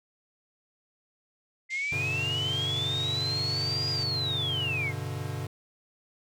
sine linear two-way sweep, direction up then down, 2064 to 4900 to 2064 Hz, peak -28 dBFS, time 1.69-4.93 s, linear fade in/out 50 ms, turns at 3.9 s
pink band-pass noise, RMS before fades -46 dBFS, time 1.7-4.04 s, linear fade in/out 10 ms, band 1900 to 8100 Hz, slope 96 dB/octave
square chord, G major, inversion none, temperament equal with one note detuned, 98 / 123.47 / 145.65 Hz, G2 / B2 / D3, 0 / 0 / -14 cents, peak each -37 dBFS, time 1.92-5.47 s, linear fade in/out 5 ms
effects none

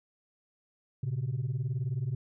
sine beating tone pair, 116.54 / 135.54 Hz, A#2 / C#3, 0 / -39 cents, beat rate 19 Hz, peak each -31 / -30 dBFS, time 1.03-2.15 s, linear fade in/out 5 ms, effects tanh soft clip ceiling -26 dBFS

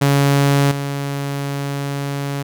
sawtooth tone with level steps, 140.6 Hz, C#3, 25 cents sharp, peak -8 / -17 dBFS, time 0.01-2.43 s, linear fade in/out 10 ms, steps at 0.71 s, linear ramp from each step 5 ms, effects none

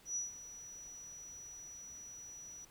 sine tone with ADSR envelope, 5870 Hz, F#8, 15 cents flat, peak -34 dBFS, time 0.05-2.65 s, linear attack 110 ms, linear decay 150 ms, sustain -14 dB, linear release 6 ms, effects pink hiss -63 dBFS RMS until 2.7 s

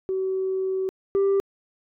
sine tone pair in turn, 379.2 / 393.6 Hz, F#4 / G4, +43 / +7 cents, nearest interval minor second, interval 64 cents, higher second, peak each -22 / -15 dBFS, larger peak second, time 0.09-0.89 / 1.15-1.4 s, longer first, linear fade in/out 0 ms, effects tanh soft clip ceiling -17 dBFS

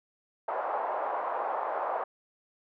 white band-pass noise, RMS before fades -32 dBFS, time 0.48-2.04 s, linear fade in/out 5 ms, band 560 to 980 Hz, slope 24 dB/octave, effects none

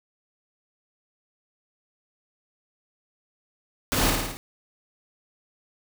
pink noise with echo, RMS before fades -24 dBFS, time 3.92-4.1 s, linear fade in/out 0 ms, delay 54 ms, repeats 5, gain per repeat -3 dB, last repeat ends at 4.37 s, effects none

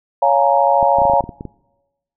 sine chord, Bb minor seventh, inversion first, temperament just, 559.4 / 699.2 / 839.1 / 932.3 Hz, Db5 / F5 / Ab5 / Bb5, +16 / +2 / +18 / 0 cents, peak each -16 dBFS, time 0.22-1.21 s, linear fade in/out 5 ms
clicks, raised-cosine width 3 ms, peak -15 dBFS, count 11, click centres 0.828 / 0.986 / 1.018 / 1.053 / 1.098 / 1.136 / 1.207 / 1.24 / 1.292 / 1.409 / 1.453 s
effects noise-tail reverb RT60 1.0 s tail -23 dB re dry

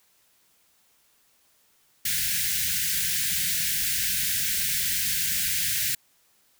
white band-stop noise, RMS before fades -26 dBFS, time 2.05-5.95 s, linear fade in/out 5 ms, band 210 to 1500 Hz, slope 96 dB/octave, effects white hiss -64 dBFS RMS until 6.59 s

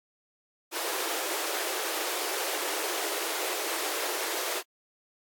pink high-pass noise, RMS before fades -32 dBFS, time 0.71-4.63 s, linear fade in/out 50 ms, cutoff 320 Hz, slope 96 dB/octave, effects AAC 64 kbps

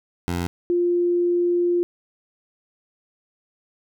15% pulse / sine tone pair in turn, 87.31 / 349.9 Hz, F2 / F4, 0 / +3 cents, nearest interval 2 octaves, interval 2403 cents, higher second, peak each -17 dBFS, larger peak neither, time 0.28-0.47 / 0.7-1.83 s, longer second, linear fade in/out 0 ms, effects none

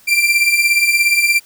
40% pulse beating tone pair, 2349 / 2366 Hz, D7 / D7, 0 / +12 cents, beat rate 17 Hz, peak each -16 / -12 dBFS, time 0.07-1.4 s, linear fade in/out 20 ms, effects white hiss -48 dBFS RMS until 1.45 s

